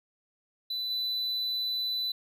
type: tone with level steps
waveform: triangle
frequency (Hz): 3992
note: B7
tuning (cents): +18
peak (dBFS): -29 / -27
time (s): 0.7-2.12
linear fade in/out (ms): 5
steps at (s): 0.9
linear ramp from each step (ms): 5
effects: none